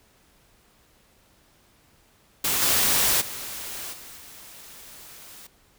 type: noise with level steps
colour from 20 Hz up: white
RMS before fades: -24 / -21 / -35 / -43 / -45 dBFS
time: 2.44-5.47 s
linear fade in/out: 5 ms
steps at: 2.61 / 3.2 / 3.92 / 4.16 s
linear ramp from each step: 20 ms
effects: pink hiss -60 dBFS RMS until 5.78 s